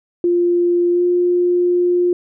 sine tone with pitch glide, 349.2 to 354.1 Hz, F4 to F4, 0 to +24 cents, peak -12 dBFS, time 0.24-2.13 s, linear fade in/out 2 ms, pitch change +24 cents, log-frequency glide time 0.91-1.03 s, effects none

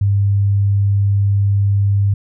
sine tone, 100 Hz, G2, 35 cents sharp, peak -11 dBFS, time 0.01-2.14 s, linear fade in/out 5 ms, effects none

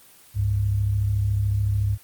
sine tone pair together, 68.19 / 102 Hz, C#2 / G#2, -28 / -31 cents, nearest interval perfect fifth, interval 697 cents, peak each -27 / -20 dBFS, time 0.34-1.98 s, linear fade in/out 50 ms, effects white hiss -51 dBFS RMS until 2.03 s + Opus 24 kbps

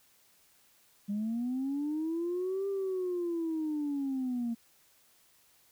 sine linear two-way sweep, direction up then down, 198.9 to 397.4 to 228.8 Hz, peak -29 dBFS, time 1.08-4.55 s, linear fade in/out 20 ms, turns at 2.68 s, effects tanh soft clip ceiling -27 dBFS + white hiss -65 dBFS RMS until 5.71 s

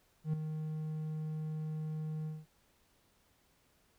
triangle tone with ADSR envelope, 155.56 Hz, D#3, in tune, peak -26 dBFS, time 0.24-2.46 s, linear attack 94 ms, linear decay 4 ms, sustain -8 dB, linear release 200 ms, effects pink hiss -71 dBFS RMS until 3.98 s

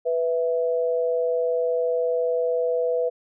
sine tone pair together, 494.3 / 659.3 Hz, B4 / E5, +1 / 0 cents, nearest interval perfect fourth, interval 499 cents, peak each -21 / -27 dBFS, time 0.05-3.1 s, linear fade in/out 20 ms, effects none

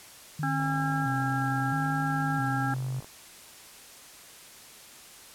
sine tone with vibrato, 140.2 Hz, C#3, 20 cents sharp, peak -29 dBFS, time 0.39-3 s, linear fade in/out 5 ms, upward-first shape square, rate 0.75 Hz, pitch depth 130 cents each way
harmonic tone, 270.3 Hz, C#4, 44 cents flat, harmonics 1 / 3 / 5 / 6, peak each -32 / -32 / -34 / -34 dBFS, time 0.43-2.74 s, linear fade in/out 2 ms
click train, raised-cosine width 1 ms, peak -32 dBFS, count 123, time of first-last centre 0.6-3.045 s, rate 49.9 Hz
effects white hiss -49 dBFS RMS until 5.34 s + low-pass 12000 Hz 12 dB/octave

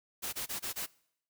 white noise bursts, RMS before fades -37 dBFS, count 5, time 0.22-0.866 s, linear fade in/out 20 ms, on 110 ms, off 24 ms, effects noise-tail reverb RT60 0.7 s tail -23 dB re dry

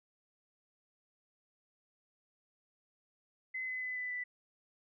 sine tone with pitch steps, 2039 / 2025 / 2011 / 1997 / 1983.2 Hz, C7 / B6 / B6 / B6 / B6, -45 / +43 / +31 / +19 / +7 cents, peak -36 dBFS, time 3.54-4.24 s, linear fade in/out 10 ms, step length 140 ms, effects none

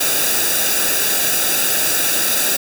white noise with comb filter, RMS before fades -17 dBFS, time 0-2.57 s, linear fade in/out 10 ms, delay 0.94 ms, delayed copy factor -0.7, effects none

